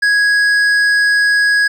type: tone with hard clipping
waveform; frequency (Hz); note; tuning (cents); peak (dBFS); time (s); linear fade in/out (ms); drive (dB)
triangle; 1661; G#6; 0; -11; 0.02-1.68; 10; 11
effects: none